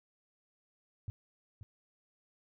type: tone with echo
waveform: sine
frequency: 103.5 Hz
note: G#2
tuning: 5 cents flat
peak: -35 dBFS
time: 1.08-1.1 s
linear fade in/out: 0 ms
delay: 530 ms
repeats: 1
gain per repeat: -9 dB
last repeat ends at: 1.63 s
effects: none